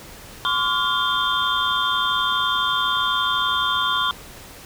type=tone cluster; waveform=sine; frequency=1028 / 1140 / 1409 / 3199 / 3544 Hz; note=C6 / C#6 / F6 / G7 / A7; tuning=-31 / +48 / +15 / +34 / +12 cents; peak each=-25 dBFS; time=0.45-4.11 s; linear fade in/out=0 ms; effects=pink hiss -41 dBFS RMS until 4.65 s